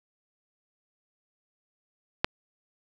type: click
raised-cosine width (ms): 0.3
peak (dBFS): -5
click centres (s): 2.245
effects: none